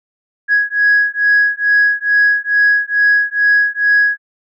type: beating tone pair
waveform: sine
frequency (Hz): 1663 / 1665.3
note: G#6 / G#6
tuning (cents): +2 / +4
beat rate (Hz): 2.3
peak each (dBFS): -12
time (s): 0.48-4.18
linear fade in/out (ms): 50
effects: tanh soft clip ceiling -4 dBFS